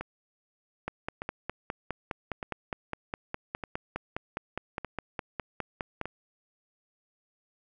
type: two click trains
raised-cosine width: 0.5 ms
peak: -17 / -20 dBFS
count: 26 / 6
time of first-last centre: 0.88-6.013 / 0.01-6.056 s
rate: 4.87 / 0.827 Hz
effects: none